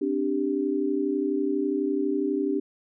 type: chord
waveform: sine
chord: C suspended second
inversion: none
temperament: equal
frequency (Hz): 261.6 / 293.7 / 392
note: C4 / D4 / G4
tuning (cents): 0 / 0 / 0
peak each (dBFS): -30 / -26 / -27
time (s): 0.01-2.6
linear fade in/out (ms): 10
effects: none